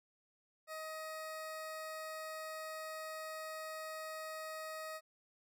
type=tone; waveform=20% pulse; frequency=630 Hz; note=D#5; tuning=21 cents sharp; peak=-38 dBFS; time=0.67-5.01 s; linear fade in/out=50 ms; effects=none